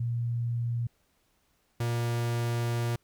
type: tone pair in turn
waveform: sine / 45% pulse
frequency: 118.3 / 118.3 Hz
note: A#2 / A#2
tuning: +26 / +26 cents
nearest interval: unison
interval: 0 cents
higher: neither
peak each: -27 dBFS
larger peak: neither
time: 0-0.87 / 1.8-2.96 s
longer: second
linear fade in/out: 5 ms
effects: pink hiss -71 dBFS RMS until 3.03 s